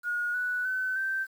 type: tone with pitch steps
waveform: sine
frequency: 1441 / 1478.9 / 1517.9 / 1557.9 Hz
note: F#6 / F#6 / F#6 / G6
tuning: -46 / -1 / +44 / -11 cents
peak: -27 dBFS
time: 0.03-1.27 s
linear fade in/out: 50 ms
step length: 310 ms
effects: 9-bit